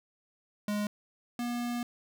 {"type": "tone pair in turn", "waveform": "square", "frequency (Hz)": [207.7, 240.5], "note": ["G#3", "B3"], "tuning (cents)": [0, -46], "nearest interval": "minor third", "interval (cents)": 254, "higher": "second", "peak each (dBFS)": [-30, -32], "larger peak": "first", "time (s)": [[0.68, 0.87], [1.39, 1.83]], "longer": "second", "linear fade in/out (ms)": 2, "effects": []}